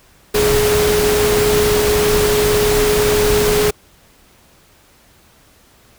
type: tone in noise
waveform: sine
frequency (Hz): 419.6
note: G#4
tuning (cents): +18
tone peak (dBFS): -13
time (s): 0.34-3.71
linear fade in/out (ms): 10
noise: pink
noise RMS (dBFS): -18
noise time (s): 0.34-3.71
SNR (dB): +2
effects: pink hiss -50 dBFS RMS until 5.98 s